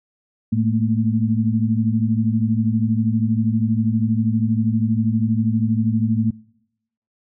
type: tone cluster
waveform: sine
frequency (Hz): 110.4 / 217.1 / 229.6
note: A2 / A3 / A#3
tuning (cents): +6 / -23 / -26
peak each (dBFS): -20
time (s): 0.52-6.31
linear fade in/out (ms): 10
effects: noise-tail reverb RT60 0.8 s tail -24 dB re dry